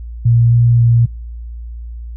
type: tone with pitch steps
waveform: sine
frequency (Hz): 117.4 / 118.6 / 117.4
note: A#2 / A#2 / A#2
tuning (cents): +13 / +30 / +13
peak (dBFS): -7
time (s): 0.25-1.06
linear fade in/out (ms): 10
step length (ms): 270
effects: noise-tail reverb RT60 0.5 s tail -25 dB re dry + added 58 Hz sine -25 dBFS peak until 2.16 s